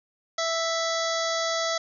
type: harmonic tone with a mistuned harmonic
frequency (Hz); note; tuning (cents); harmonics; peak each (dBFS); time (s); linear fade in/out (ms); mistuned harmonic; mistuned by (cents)
659.3; E5; 0; 1 / 2 / 3 / 5 / 6 / 7 / 8 / 9 / 10; -28 / -31 / -33 / -35 / -36 / -36 / -37 / -38 / -38; 0.38-1.78; 5; 5; +37
effects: none